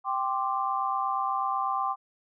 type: chord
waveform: sine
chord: G suspended fourth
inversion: none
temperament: equal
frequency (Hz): 784 / 1046.5 / 1174.7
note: G5 / C6 / D6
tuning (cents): 0 / 0 / 0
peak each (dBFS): -30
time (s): 0.04-1.96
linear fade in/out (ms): 50
effects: none